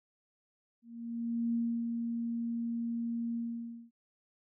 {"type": "tone with ADSR envelope", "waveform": "sine", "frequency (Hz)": 233.1, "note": "A#3", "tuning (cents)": 0, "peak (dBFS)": -28, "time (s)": [0.82, 3.91], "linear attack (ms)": 720, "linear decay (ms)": 300, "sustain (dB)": -4, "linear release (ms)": 550, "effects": []}